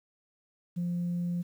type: tone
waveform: sine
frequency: 174.61 Hz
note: F3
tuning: in tune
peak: -27 dBFS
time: 0.76-1.43 s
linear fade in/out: 20 ms
effects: tanh soft clip ceiling -26 dBFS + 10-bit